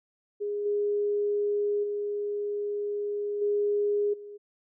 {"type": "tone with level steps", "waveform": "sine", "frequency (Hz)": 411.8, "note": "G#4", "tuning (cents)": -15, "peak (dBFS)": [-28, -24, -28, -23, -40], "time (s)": [0.4, 4.38], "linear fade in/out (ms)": 20, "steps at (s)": [0.65, 1.83, 3.41, 4.13], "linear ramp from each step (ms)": 10, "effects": []}